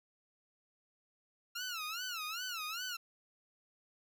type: tone with vibrato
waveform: 15% pulse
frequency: 1364 Hz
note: F6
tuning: 41 cents flat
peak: -32 dBFS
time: 1.55-2.97 s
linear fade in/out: 10 ms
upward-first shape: sine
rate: 2.5 Hz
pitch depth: 180 cents each way
effects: none